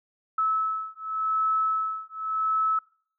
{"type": "beating tone pair", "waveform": "sine", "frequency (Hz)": [1300, 1300.88], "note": ["E6", "E6"], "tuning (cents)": [-24, -23], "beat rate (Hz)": 0.88, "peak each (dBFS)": -27, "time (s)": [0.38, 2.79], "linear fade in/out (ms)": 5, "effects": ["noise-tail reverb RT60 0.6 s tail -26 dB re dry"]}